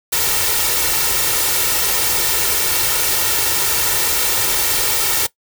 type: noise with comb filter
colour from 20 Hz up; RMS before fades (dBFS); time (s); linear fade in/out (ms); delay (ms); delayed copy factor
white; -17; 0.12-5.27; 10; 2.2; +0.6
effects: noise-tail reverb RT60 0.1 s tail -19 dB re dry